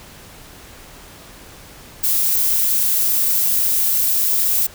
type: noise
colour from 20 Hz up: violet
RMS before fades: -17 dBFS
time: 2.03-4.67 s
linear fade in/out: 10 ms
effects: pink hiss -41 dBFS RMS until 4.74 s